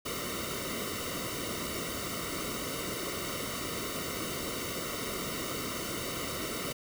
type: noise with comb filter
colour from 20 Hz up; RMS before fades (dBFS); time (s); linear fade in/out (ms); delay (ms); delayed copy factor
pink; -36; 0.05-6.73; 10; 1.2; -0.9
effects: none